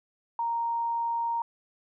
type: tone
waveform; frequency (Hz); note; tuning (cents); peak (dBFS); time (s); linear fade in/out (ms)
sine; 931; A#5; -2; -26; 0.39-1.42; 2
effects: none